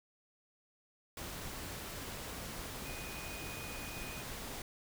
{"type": "tone in noise", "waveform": "sine", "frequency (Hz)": 2479, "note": "D#7", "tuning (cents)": -7, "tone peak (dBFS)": -49, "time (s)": [2.85, 4.22], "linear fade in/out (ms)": 2, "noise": "pink", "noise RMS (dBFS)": -44, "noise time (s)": [1.17, 4.62], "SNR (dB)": -8, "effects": []}